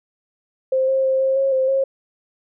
sine tone with pitch steps, 524 / 532 / 528 / 532 / 542 / 524 / 539 Hz, C5 / C5 / C5 / C5 / C#5 / C5 / C#5, +2 / +29 / +16 / +29 / -39 / +2 / -49 cents, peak -15 dBFS, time 0.72-1.84 s, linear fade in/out 5 ms, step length 160 ms, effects none

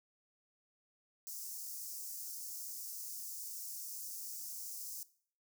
white high-pass noise, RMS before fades -45 dBFS, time 1.27-5.03 s, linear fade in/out 0 ms, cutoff 5100 Hz, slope 48 dB/octave, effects noise-tail reverb RT60 0.5 s tail -18 dB re dry

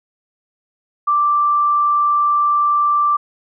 sine tone, 1174.7 Hz, D6, in tune, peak -12 dBFS, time 1.07-3.17 s, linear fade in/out 10 ms, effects none

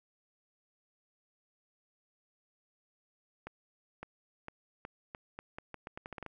accelerating click train, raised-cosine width 0.5 ms, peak -27 dBFS, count 15, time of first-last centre 3.47-6.263 s, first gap 560 ms, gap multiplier 0.81, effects none

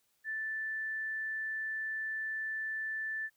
sine tone, 1760 Hz, A6, in tune, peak -34 dBFS, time 0.24-3.3 s, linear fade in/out 50 ms, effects white hiss -75 dBFS RMS until 3.36 s

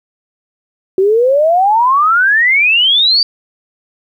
sine exponential sweep, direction up, 370 to 4699 Hz, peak -7 dBFS, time 0.98-3.23 s, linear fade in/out 2 ms, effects 8-bit

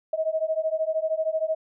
sine beating tone pair, 629 / 642 Hz, D#5 / E5, +19 / -46 cents, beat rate 13 Hz, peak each -26 dBFS, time 0.13-1.55 s, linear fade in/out 5 ms, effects none

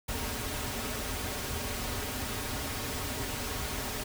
pink noise with comb filter, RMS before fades -35 dBFS, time 0.08-4.04 s, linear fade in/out 10 ms, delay 5.9 ms, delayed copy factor -0.65, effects none

